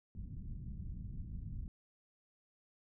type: low-pass noise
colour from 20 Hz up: pink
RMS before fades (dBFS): -44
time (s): 0.15-1.68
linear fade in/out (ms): 2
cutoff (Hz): 180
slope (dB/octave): 24
effects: none